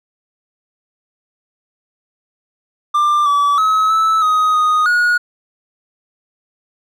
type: tone with pitch steps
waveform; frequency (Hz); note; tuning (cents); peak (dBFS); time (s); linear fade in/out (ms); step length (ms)
triangle; 1189 / 1149 / 1283 / 1309 / 1255 / 1242 / 1448; D6 / D6 / E6 / E6 / D#6 / D#6 / F#6; +21 / -38 / -47 / -13 / +15 / -3 / -38; -9; 2.94-5.18; 10; 320
effects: none